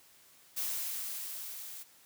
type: noise with level ramp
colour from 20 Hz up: blue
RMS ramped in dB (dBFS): -34 to -46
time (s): 0.56-1.84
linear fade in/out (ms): 20
effects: white hiss -61 dBFS RMS until 2.05 s + high-pass 80 Hz 12 dB/octave